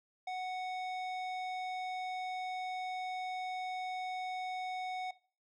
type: tone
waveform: square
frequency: 740 Hz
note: F#5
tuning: in tune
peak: -37 dBFS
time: 0.27-5.11 s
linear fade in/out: 5 ms
effects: noise-tail reverb RT60 0.4 s tail -19 dB re dry + low-pass 4000 Hz 12 dB/octave